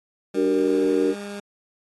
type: chord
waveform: sine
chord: D augmented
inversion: none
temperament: equal with one note detuned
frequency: 293.7 / 378.4 / 466.2 Hz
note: D4 / F#4 / A#4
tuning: 0 / +39 / 0 cents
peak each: -22 dBFS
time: 0.34-1.15 s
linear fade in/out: 50 ms
type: tone with pitch glide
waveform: 20% pulse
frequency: 200 to 202.8 Hz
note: G3 to G#3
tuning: +35 to -41 cents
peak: -27 dBFS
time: 0.34-1.4 s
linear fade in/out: 5 ms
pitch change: +24 cents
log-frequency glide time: 0.55-1.03 s
effects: AAC 32 kbps